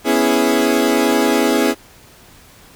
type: chord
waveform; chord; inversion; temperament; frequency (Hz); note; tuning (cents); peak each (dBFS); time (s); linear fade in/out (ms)
30% pulse; C# minor seventh; third; equal; 246.9 / 277.2 / 329.6 / 415.3; B3 / C#4 / E4 / G#4; 0 / 0 / 0 / 0; -16; 0.04-1.75; 50
effects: pink hiss -45 dBFS RMS until 2.75 s